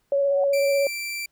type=tone with vibrato; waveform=sine; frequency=559 Hz; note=C#5; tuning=14 cents sharp; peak=-18 dBFS; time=0.12-0.87 s; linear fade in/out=2 ms; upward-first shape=sine; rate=16 Hz; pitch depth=16 cents each way
type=tone with exponential growth; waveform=sine; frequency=740 Hz; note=F#5; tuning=in tune; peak=-25 dBFS; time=0.19-0.44 s; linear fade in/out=2 ms; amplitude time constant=54 ms
type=tone; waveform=sawtooth; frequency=2346 Hz; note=D7; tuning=2 cents flat; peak=-25 dBFS; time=0.53-1.26 s; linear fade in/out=5 ms
effects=pink hiss -70 dBFS RMS until 1.31 s